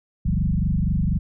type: tone with frequency modulation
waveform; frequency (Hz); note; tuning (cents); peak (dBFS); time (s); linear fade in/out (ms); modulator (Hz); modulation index
sine; 110.4; A2; +6; -18; 0.25-1.19; 10; 24.1; 3.5
effects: none